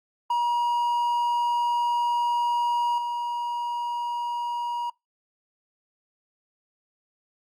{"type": "tone with level steps", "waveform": "triangle", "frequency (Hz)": 955, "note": "A#5", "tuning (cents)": 42, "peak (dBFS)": [-19, -24], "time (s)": [0.3, 4.9], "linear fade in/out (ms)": 5, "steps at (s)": 2.98, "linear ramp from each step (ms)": 2, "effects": ["noise-tail reverb RT60 0.2 s tail -24 dB re dry", "Opus 48 kbps"]}